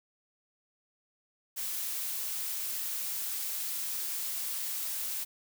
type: noise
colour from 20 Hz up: blue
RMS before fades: -35 dBFS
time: 1.56-5.25 s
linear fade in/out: 20 ms
effects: none